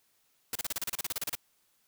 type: noise bursts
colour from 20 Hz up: white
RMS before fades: -33 dBFS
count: 15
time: 0.53-1.352 s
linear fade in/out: 2 ms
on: 24 ms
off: 33 ms
effects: white hiss -71 dBFS RMS until 1.87 s